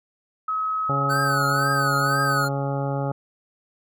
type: tone with pitch glide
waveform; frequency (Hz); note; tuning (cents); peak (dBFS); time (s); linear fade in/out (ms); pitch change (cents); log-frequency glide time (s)
sine; 1279 to 1262.8; D#6 to D#6; +47 to +25; -22; 0.48-2.45; 5; -22; 1.63-1.75
type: harmonic tone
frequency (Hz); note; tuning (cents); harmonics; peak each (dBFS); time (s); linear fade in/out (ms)
139; C#3; +5; 1 / 2 / 3 / 4 / 5 / 6 / 8 / 9 / 10; -25 / -32 / -34 / -30 / -37 / -32 / -44 / -38 / -44; 0.89-3.12; 5
type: tone with vibrato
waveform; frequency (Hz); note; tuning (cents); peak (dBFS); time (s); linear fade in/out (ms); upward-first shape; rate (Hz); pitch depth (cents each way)
square; 1500; F#6; +23; -25; 1.09-2.49; 20; triangle; 2; 120
effects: none